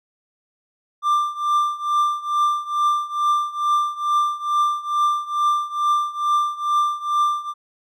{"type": "tone with tremolo", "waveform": "triangle", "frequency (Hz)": 1186, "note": "D6", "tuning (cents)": 17, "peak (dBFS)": -12, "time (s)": [1.02, 7.54], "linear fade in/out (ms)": 50, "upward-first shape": "triangle", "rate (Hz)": 2.3, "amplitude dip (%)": 90, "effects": []}